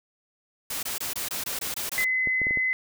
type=noise bursts; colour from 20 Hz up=white; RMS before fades=-31 dBFS; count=9; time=0.7-2.046 s; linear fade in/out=5 ms; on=130 ms; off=22 ms
type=tone; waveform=sine; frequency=2034 Hz; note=C7; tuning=50 cents flat; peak=-22 dBFS; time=1.98-2.73 s; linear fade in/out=0 ms
type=clicks; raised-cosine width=2 ms; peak=-22 dBFS; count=5; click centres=2.273 / 2.417 / 2.469 / 2.509 / 2.573 s
effects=none